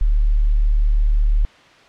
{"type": "tone", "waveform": "sine", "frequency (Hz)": 37.13, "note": "D1", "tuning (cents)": 20, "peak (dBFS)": -12, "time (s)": [0.01, 1.45], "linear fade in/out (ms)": 0, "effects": ["white hiss -47 dBFS RMS until 1.88 s", "low-pass 3000 Hz 12 dB/octave"]}